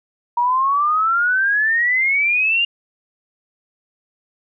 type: exponential sweep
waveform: sine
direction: up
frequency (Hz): 945 to 2832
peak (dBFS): -14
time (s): 0.37-2.65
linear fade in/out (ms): 5
effects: none